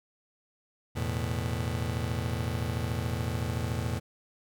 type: chord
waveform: 35% pulse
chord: E suspended fourth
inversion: none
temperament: just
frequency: 82.41 / 109.88 / 123.61 Hz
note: E2 / A2 / B2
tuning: 0 / -2 / +2 cents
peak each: -32 dBFS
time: 0.95-4 s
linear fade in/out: 20 ms
effects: none